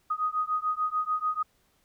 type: beating tone pair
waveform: sine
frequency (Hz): 1244.5 / 1251.3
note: D#6 / D#6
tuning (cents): 0 / +9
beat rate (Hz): 6.8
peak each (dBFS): -29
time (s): 0.1-1.43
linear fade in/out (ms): 10
effects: pink hiss -68 dBFS RMS until 1.84 s